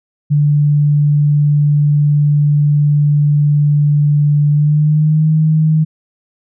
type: tone with pitch glide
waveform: sine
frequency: 146.9 to 156.54 Hz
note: D3 to D#3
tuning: +1 to +11 cents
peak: -8 dBFS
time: 0.3-5.85 s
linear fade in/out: 20 ms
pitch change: +110 cents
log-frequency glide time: 4.49-5.29 s
effects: none